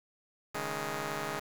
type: chord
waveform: 5% pulse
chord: C# suspended second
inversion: none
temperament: just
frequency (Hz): 138.59 / 155.92 / 207.9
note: C#3 / D#3 / G#3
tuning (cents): 0 / +4 / +2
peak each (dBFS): -29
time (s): 0.54-1.4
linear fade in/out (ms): 10
effects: 8-bit